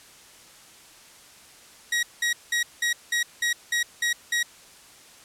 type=tone bursts; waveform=sawtooth; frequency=1900 Hz; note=A#6; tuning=33 cents sharp; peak=-18 dBFS; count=9; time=1.92-4.43 s; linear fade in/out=5 ms; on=110 ms; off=190 ms; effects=white hiss -50 dBFS RMS until 5.24 s + low-pass 10000 Hz 12 dB/octave